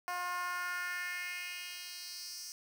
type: tone with high-pass filter sweep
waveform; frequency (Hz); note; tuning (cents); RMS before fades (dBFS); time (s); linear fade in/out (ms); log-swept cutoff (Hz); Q
10% pulse; 356.7; F4; +37; -40; 0.08-2.52; 0; 820 to 5900; 2.7
effects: 10-bit